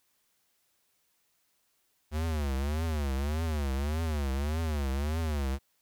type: tone with vibrato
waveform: square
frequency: 73.9 Hz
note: D2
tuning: 11 cents sharp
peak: -29 dBFS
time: 2.11-5.59 s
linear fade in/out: 50 ms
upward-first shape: triangle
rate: 1.7 Hz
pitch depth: 210 cents each way
effects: white hiss -73 dBFS RMS until 5.81 s